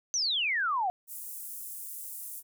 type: exponential sweep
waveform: sine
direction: down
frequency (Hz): 6272 to 702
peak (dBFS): -26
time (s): 0.14-0.9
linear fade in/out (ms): 0
type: high-pass noise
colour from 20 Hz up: pink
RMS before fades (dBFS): -41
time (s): 1.07-2.43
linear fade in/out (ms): 50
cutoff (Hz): 9300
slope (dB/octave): 24
effects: none